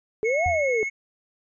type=exponential two-way sweep; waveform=sine; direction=up then down; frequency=418.7 to 740 to 418.7 Hz; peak=-21 dBFS; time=0.23-0.83 s; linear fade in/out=0 ms; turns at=0.46 s
type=tone with vibrato; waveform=triangle; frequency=2184 Hz; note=C#7; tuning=26 cents flat; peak=-24 dBFS; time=0.24-0.9 s; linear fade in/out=20 ms; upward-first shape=sine; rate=16 Hz; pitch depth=13 cents each way
type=tone with exponential decay; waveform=sine; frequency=83.3 Hz; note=E2; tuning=19 cents sharp; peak=-23 dBFS; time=0.46-0.69 s; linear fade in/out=0 ms; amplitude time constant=49 ms
effects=resampled to 22050 Hz